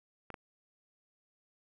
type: clicks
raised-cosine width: 0.5 ms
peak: -28 dBFS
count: 2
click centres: 0.303 / 0.342 s
effects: none